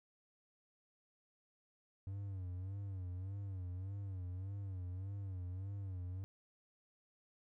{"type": "tone with vibrato", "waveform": "triangle", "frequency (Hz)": 94.8, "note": "F#2", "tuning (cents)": 43, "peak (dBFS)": -39, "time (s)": [2.07, 6.24], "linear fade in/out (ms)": 0, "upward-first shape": "sine", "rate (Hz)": 1.7, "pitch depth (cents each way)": 100, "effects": []}